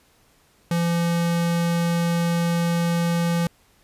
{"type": "tone", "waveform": "square", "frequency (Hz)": 170.2, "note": "F3", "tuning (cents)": -44, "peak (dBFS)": -20, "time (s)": [0.71, 3.47], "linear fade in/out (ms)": 2, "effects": ["pink hiss -59 dBFS RMS until 3.83 s", "resampled to 32000 Hz"]}